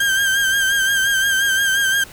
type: tone with vibrato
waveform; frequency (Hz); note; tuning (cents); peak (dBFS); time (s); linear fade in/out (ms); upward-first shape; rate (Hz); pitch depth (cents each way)
35% pulse; 1585; G6; +19; -13; 0-2.04; 5; sine; 5.7; 42
effects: pink hiss -40 dBFS RMS until 2.12 s